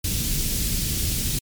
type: band-stop noise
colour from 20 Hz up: pink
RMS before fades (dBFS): -24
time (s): 0.04-1.39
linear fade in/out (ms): 5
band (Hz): 200 to 4200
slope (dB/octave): 12
effects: MP3 96 kbps